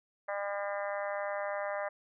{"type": "harmonic tone", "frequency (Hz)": 201.3, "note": "G3", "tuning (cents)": 46, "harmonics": [3, 4, 5, 6, 7, 8, 9, 10], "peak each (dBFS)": [-35, -41, -44, -43, -48, -45, -45, -47], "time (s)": [0.28, 1.89], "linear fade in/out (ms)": 10, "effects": []}